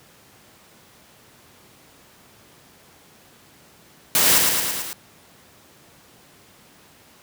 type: noise with echo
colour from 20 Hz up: white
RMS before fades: -17 dBFS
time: 4.15-4.38 s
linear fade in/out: 0 ms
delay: 110 ms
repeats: 5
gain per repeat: -3 dB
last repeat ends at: 4.93 s
effects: pink hiss -51 dBFS RMS until 7.22 s + high-pass 100 Hz 12 dB/octave